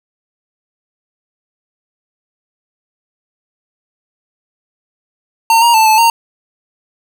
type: tone with pitch steps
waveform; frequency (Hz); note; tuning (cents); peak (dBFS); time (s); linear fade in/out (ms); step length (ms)
square; 910 / 941 / 883 / 871 / 923; A#5 / A#5 / A5 / A5 / A#5; -42 / +16 / +6 / -18 / -17; -7; 5.5-6.1; 2; 120
effects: none